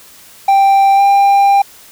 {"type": "tone with pitch glide", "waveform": "triangle", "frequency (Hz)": [786, 796.5], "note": ["G5", "G5"], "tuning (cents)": [4, 27], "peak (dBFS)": -4, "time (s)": [0.48, 1.62], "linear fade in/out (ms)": 5, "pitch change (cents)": 23, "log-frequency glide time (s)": [0.96, 1.01], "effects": ["white hiss -40 dBFS RMS until 1.91 s"]}